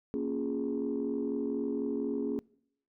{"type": "chord", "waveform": "sine", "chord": "Bb minor seventh", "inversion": "none", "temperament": "equal", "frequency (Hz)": [233.1, 277.2, 349.2, 415.3], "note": ["Bb3", "Db4", "F4", "Ab4"], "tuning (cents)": [0, 0, 0, 0], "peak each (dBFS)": [-35, -33, -39, -34], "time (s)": [0.14, 2.39], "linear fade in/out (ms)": 0, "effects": ["noise-tail reverb RT60 0.7 s tail -25 dB re dry", "tanh soft clip ceiling -23 dBFS"]}